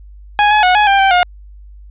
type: tone with pitch steps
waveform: sawtooth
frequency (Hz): 830 / 847 / 731 / 839 / 791 / 778 / 715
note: G#5 / G#5 / F#5 / G#5 / G5 / G5 / F5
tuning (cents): -1 / +34 / -21 / +17 / +15 / -13 / +41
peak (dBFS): -4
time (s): 0.39-1.23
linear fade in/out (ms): 0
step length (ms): 120
effects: added 50 Hz sine -34 dBFS peak until 1.9 s + resampled to 8000 Hz